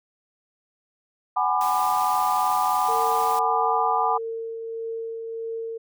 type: chord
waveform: sine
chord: G# half-diminished seventh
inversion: third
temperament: just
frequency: 747.5 / 830.6 / 996.7 / 1196.1 Hz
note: F#5 / G#5 / B5 / D6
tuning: +17 / 0 / +16 / +31 cents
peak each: -25 dBFS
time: 1.36-4.18 s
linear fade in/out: 10 ms
type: noise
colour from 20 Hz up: white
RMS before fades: -37 dBFS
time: 1.61-3.39 s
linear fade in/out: 0 ms
type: tone with tremolo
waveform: sine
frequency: 454.2 Hz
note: A#4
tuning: 45 cents flat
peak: -27 dBFS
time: 2.88-5.78 s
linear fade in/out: 10 ms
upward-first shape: triangle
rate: 1.6 Hz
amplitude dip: 35%
effects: none